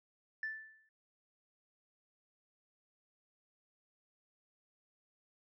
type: tone with exponential decay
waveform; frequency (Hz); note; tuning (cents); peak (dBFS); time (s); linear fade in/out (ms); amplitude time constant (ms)
sine; 1760; A6; 0; -33; 0.43-0.89; 2; 100
effects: tanh soft clip ceiling -32 dBFS